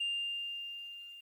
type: tone with level ramp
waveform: sine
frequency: 2799 Hz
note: F7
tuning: 3 cents sharp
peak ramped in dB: -29 to -48 dBFS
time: 0-1.21 s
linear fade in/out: 10 ms
effects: tanh soft clip ceiling -29 dBFS + 11-bit